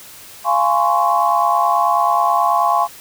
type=chord; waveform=sine; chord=Db major seventh; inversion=first; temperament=just; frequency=693 / 831.5 / 1039.4 / 1108.7 Hz; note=F5 / Ab5 / C6 / Db6; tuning=-14 / +2 / -12 / 0 cents; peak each=-18 dBFS; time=0.44-2.88 s; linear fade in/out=50 ms; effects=white hiss -39 dBFS RMS until 3 s